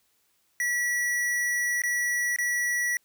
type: tone with dropouts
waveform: square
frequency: 1941 Hz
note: B6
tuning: 31 cents flat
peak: -25 dBFS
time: 0.6-2.97 s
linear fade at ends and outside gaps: 1 ms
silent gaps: 1.819-1.836 / 2.362-2.386 s
effects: white hiss -69 dBFS RMS until 3.04 s